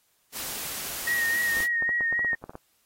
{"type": "noise", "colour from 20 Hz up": "white", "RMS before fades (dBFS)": -34, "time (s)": [0.32, 1.68], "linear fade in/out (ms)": 50}
{"type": "tone with vibrato", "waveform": "sine", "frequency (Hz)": 1875, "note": "A#6", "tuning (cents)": 10, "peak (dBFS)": -23, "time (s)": [1.07, 2.35], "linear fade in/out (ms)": 5, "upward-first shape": "sine", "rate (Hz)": 3.7, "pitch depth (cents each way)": 34}
{"type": "clicks", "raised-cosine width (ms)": 1, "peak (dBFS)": -24, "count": 12, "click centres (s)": [1.569, 1.604, 1.824, 1.892, 2.008, 2.126, 2.193, 2.247, 2.332, 2.44, 2.495, 2.554]}
{"effects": ["white hiss -68 dBFS RMS until 2.85 s", "AAC 48 kbps"]}